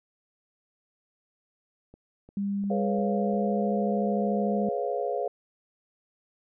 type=click train; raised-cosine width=2 ms; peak=-36 dBFS; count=5; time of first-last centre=1.94-3.339 s; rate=2.86 Hz
type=tone with pitch glide; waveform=sine; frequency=200 to 205.1 Hz; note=G3 to G#3; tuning=+35 to -21 cents; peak=-26 dBFS; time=2.37-4.69 s; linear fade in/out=2 ms; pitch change=+44 cents; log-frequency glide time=2.69-3.59 s
type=chord; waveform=sine; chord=C# dominant seventh; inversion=second; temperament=equal with one note detuned; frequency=420.4 / 493.9 / 554.4 / 698.5 Hz; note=G#4 / B4 / C#5 / E#5; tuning=+21 / 0 / 0 / 0 cents; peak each=-32 dBFS; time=2.7-5.28 s; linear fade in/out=5 ms
effects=none